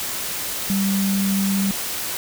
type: tone in noise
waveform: sine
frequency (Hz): 195.9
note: G3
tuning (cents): -1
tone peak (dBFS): -18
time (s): 0.7-1.71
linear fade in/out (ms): 0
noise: white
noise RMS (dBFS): -27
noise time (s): 0-2.17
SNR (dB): +6
effects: none